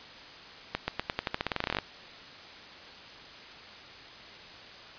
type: accelerating click train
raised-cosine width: 0.3 ms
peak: -12 dBFS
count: 19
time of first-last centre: 0.75-1.787 s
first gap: 130 ms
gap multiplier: 0.89
effects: white hiss -47 dBFS RMS until 4.98 s + resampled to 11025 Hz